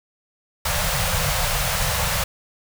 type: band-stop noise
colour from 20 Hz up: pink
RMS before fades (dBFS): -22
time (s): 0.65-2.24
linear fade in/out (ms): 5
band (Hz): 180 to 480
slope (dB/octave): 96
effects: none